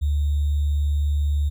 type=tone with sample-and-hold; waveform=sine; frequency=73 Hz; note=D2; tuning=10 cents flat; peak=-18 dBFS; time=0.01-1.5 s; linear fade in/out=20 ms; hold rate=3675 Hz; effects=none